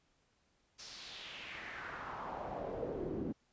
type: noise with band-pass filter sweep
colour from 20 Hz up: brown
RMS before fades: -43 dBFS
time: 0.78-3.33 s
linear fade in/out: 20 ms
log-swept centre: 5700 to 270 Hz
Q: 2.7
effects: pink hiss -75 dBFS RMS until 3.52 s + resampled to 16000 Hz